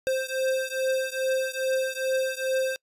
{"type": "beating tone pair", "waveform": "square", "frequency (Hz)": [523.3, 525.7], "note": ["C5", "C5"], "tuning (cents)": [0, 8], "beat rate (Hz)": 2.4, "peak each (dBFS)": [-28, -29], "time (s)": [0.07, 2.76], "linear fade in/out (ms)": 0, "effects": ["noise-tail reverb RT60 0.1 s tail -26 dB re dry", "resampled to 32000 Hz"]}